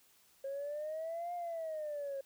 sine exponential two-way sweep, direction up then down, 540 to 709 to 540 Hz, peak -36 dBFS, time 0.44-2.21 s, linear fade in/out 5 ms, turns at 1.34 s, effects tanh soft clip ceiling -34 dBFS + white hiss -67 dBFS RMS until 2.25 s

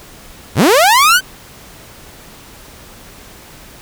sawtooth linear sweep, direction up, 58.6 to 1568 Hz, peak -3 dBFS, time 0.55-1.21 s, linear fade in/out 50 ms, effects pink hiss -38 dBFS RMS until 3.81 s

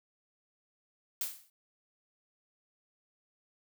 blue noise with exponential decay, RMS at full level -31 dBFS, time 1.21-1.5 s, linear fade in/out 2 ms, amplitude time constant 62 ms, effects none

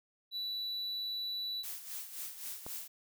triangle tone, 3951 Hz, B7, in tune, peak -34 dBFS, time 0.31-1.65 s, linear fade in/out 50 ms
blue noise with tremolo, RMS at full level -41 dBFS, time 1.63-2.88 s, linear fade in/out 10 ms, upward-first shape sine, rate 3.8 Hz, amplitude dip 65%
click, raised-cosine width 1 ms, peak -30 dBFS, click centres 2.665 s
effects none

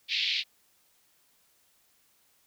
white band-pass noise, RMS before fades -29 dBFS, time 0.08-0.44 s, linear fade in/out 50 ms, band 2200 to 4400 Hz, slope 48 dB/octave, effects white hiss -67 dBFS RMS until 2.46 s

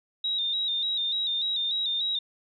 sine tone with vibrato, 3729 Hz, A#7, in tune, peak -25 dBFS, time 0.24-2.19 s, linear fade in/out 5 ms, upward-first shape square, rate 3.4 Hz, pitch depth 50 cents each way, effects none

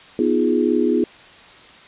sine chord, F half-diminished seventh, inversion second, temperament equal, 246.9 / 311.1 / 349.2 / 415.3 Hz, Cb4 / Eb4 / F4 / Ab4, 0 / 0 / 0 / 0 cents, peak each -20 / -21 / -20 / -21 dBFS, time 0.19-1.04 s, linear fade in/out 2 ms, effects white hiss -44 dBFS RMS until 1.87 s + resampled to 8000 Hz

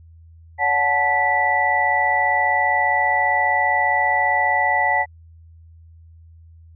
sine tone cluster, 569 / 734 / 869 / 1967 Hz, C#5 / F#5 / A5 / B6, +45 / -14 / -22 / -7 cents, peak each -28 / -22 / -20 / -19 dBFS, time 0.58-5.06 s, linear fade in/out 50 ms, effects added 82 Hz sine -43 dBFS peak until 6.75 s

